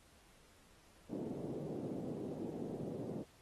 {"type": "band-pass noise", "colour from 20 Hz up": "white", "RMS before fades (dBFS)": -43, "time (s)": [1.08, 3.25], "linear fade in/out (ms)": 50, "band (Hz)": [130, 450], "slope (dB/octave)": 24, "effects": ["pink hiss -66 dBFS RMS until 3.41 s", "AAC 32 kbps"]}